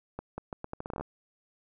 accelerating click train, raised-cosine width 1 ms, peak -22 dBFS, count 13, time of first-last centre 0.19-1.01 s, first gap 190 ms, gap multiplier 0.78, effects none

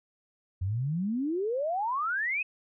sine exponential sweep, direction up, 87.31 to 2603 Hz, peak -27 dBFS, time 0.61-2.43 s, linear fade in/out 10 ms, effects none

